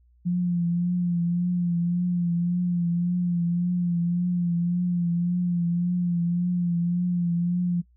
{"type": "tone with vibrato", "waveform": "sine", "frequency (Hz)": 174.61, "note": "F3", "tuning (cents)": 0, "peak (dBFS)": -21, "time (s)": [0.25, 7.82], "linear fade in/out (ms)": 20, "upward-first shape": "triangle", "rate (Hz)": 1.8, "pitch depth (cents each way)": 43, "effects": ["noise-tail reverb RT60 0.1 s tail -24 dB re dry", "added 60 Hz sine -56 dBFS peak until 7.96 s"]}